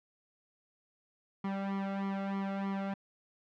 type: tone with flanger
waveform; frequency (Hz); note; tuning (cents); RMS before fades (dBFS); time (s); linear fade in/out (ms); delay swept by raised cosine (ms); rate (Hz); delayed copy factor
sawtooth; 196; G3; 0; -35; 1.44-2.94; 5; 0.93 to 1.48; 3.2; +1
effects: low-pass 2000 Hz 12 dB/octave